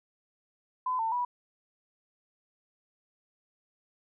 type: tone with pitch steps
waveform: sine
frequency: 1013 / 898 / 978 Hz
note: B5 / A5 / B5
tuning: +44 / +35 / -17 cents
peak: -27 dBFS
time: 0.86-1.25 s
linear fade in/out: 5 ms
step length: 130 ms
effects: none